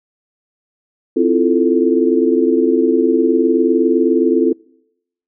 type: chord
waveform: sine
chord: F major seventh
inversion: second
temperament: equal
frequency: 261.6 / 329.6 / 349.2 / 440 Hz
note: C4 / E4 / F4 / A4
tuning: 0 / 0 / 0 / 0 cents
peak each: -16 dBFS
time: 1.16-4.53 s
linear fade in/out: 10 ms
effects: noise-tail reverb RT60 0.8 s tail -26 dB re dry